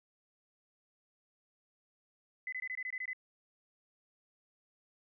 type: tone bursts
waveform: sine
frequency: 2020 Hz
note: B6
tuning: 39 cents sharp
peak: -36 dBFS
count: 9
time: 2.47-3.132 s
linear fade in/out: 2 ms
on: 54 ms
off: 22 ms
effects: none